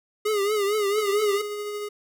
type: tone with vibrato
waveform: square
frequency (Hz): 412.9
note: G#4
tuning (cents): -10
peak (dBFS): -22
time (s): 0.25-1.42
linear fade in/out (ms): 10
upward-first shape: triangle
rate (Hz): 4.4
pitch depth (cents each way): 100
type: tone with tremolo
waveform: square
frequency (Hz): 415.3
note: G#4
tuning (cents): 0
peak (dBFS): -29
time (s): 0.97-1.89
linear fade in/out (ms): 10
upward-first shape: sine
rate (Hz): 13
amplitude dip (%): 25
effects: none